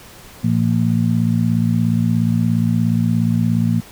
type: harmonic tone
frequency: 57 Hz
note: A#1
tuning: 38 cents flat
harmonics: 2 / 3 / 4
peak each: -18 / -18 / -18 dBFS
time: 0.43-3.81 s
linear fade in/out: 20 ms
effects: pink hiss -41 dBFS RMS until 3.91 s